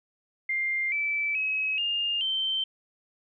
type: tone with pitch steps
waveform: sine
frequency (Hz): 2100 / 2317 / 2556 / 2819 / 3110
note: C7 / D7 / D#7 / F7 / G7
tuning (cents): +6 / -24 / +46 / +16 / -14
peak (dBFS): -25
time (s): 0.49-2.64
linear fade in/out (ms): 5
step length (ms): 430
effects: none